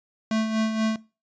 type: tone with tremolo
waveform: square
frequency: 220 Hz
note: A3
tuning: in tune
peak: -21 dBFS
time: 0.31-0.96 s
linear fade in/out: 2 ms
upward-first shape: sine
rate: 4.2 Hz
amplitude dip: 55%
effects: noise-tail reverb RT60 0.3 s tail -20 dB re dry + resampled to 16000 Hz